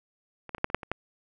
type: clicks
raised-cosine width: 0.5 ms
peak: -26 / -16 / -29 / -8 / -26 / -6 / -24 / -13 dBFS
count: 8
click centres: 0.493 / 0.548 / 0.582 / 0.644 / 0.701 / 0.746 / 0.832 / 0.916 s
effects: none